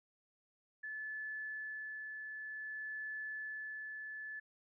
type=tone with tremolo; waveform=sine; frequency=1732 Hz; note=A6; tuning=28 cents flat; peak=-40 dBFS; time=0.83-4.4 s; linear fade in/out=10 ms; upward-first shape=sine; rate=0.54 Hz; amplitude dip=30%; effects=none